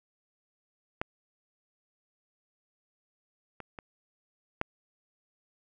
clicks, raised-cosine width 0.5 ms, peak -15 / -26 / -26 / -13 dBFS, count 4, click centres 1.015 / 3.603 / 3.788 / 4.614 s, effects none

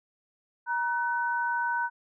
sine tone pair together, 947 / 1506.9 Hz, A#5 / F#6, +27 / +31 cents, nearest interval minor sixth, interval 804 cents, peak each -28 / -29 dBFS, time 0.66-1.9 s, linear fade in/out 50 ms, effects none

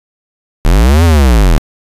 square linear two-way sweep, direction up then down, 35.27 to 86.4 to 35.27 Hz, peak -5 dBFS, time 0.65-1.58 s, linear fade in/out 0 ms, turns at 1.04 s, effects resampled to 32000 Hz

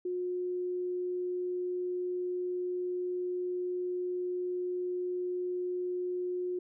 sine tone, 360.3 Hz, F#4, 46 cents flat, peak -31 dBFS, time 0.05-6.59 s, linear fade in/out 5 ms, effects none

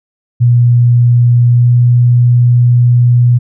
sine tone with pitch glide, 120.7 to 121.68 Hz, B2 to B2, -39 to -25 cents, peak -4 dBFS, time 0.4-3.39 s, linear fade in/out 20 ms, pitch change +14 cents, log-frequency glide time 1.49-1.72 s, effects none

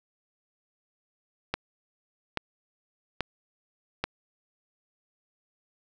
click train, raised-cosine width 0.3 ms, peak -11 dBFS, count 4, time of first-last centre 1.54-4.04 s, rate 1.2 Hz, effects none

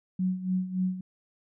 sine tone with tremolo, 185 Hz, F#3, in tune, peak -23 dBFS, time 0.19-1.01 s, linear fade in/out 5 ms, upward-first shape sine, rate 3.5 Hz, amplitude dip 75%, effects none

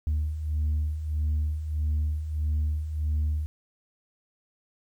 sine beating tone pair, 74.8 / 76.4 Hz, D2 / D#2, +32 / -31 cents, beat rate 1.6 Hz, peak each -30 / -24 dBFS, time 0.07-3.46 s, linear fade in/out 0 ms, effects tanh soft clip ceiling -21 dBFS + 10-bit

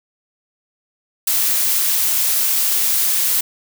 blue noise, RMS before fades -17 dBFS, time 1.27-3.41 s, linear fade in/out 5 ms, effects none

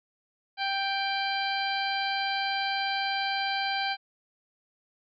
harmonic tone with a mistuned harmonic, 785 Hz, G5, 2 cents sharp, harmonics 1 / 2 / 3 / 4 / 5 / 6, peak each -30 / -33 / -35 / -36 / -37 / -38 dBFS, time 0.57-3.97 s, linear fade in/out 50 ms, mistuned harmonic 5, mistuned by +55 cents, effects none

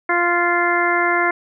harmonic tone, 348.1 Hz, F4, 6 cents flat, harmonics 1 / 2 / 3 / 4 / 5 / 6, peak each -22 / -22 / -22 / -22 / -22 / -22 dBFS, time 0.09-1.31 s, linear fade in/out 5 ms, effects none

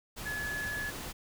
sine tone in noise, 1704 Hz, G#6, 44 cents sharp, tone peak -34 dBFS, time 0.25-0.91 s, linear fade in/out 20 ms, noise pink, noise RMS -41 dBFS, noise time 0.16-1.13 s, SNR +4 dB, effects none

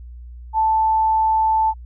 sine tone, 880 Hz, A5, in tune, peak -14 dBFS, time 0.53-1.74 s, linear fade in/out 50 ms, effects added 60 Hz sine -34 dBFS peak until 1.85 s

